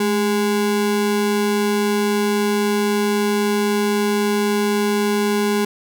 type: ring-modulated tone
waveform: square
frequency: 310 Hz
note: D#4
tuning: 6 cents flat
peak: -14 dBFS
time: 0-5.65 s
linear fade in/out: 5 ms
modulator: 98.1 Hz
effects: none